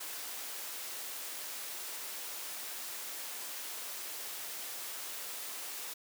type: high-pass noise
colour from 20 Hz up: white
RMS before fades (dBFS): -42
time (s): 0-5.94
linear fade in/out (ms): 10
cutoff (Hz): 360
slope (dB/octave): 12
effects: none